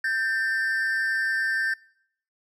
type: tone pair together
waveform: triangle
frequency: 1568 / 1794.8 Hz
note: G6 / A6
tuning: 0 / +34 cents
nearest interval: major second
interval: 234 cents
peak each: -24 / -24 dBFS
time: 0.04-1.74 s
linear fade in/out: 5 ms
effects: noise-tail reverb RT60 0.7 s tail -24 dB re dry